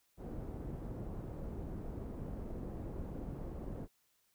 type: low-pass noise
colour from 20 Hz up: pink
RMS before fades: -43 dBFS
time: 0.17-3.88 s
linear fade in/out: 50 ms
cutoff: 470 Hz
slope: 12 dB/octave
effects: white hiss -75 dBFS RMS until 4.34 s